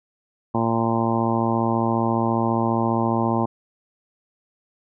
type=harmonic tone; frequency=114.7 Hz; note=A#2; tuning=28 cents flat; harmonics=1 / 2 / 3 / 4 / 5 / 6 / 7 / 8 / 9; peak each=-26 / -23 / -26 / -33 / -30 / -31 / -28 / -28 / -29 dBFS; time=0.54-3.46 s; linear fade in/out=10 ms; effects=none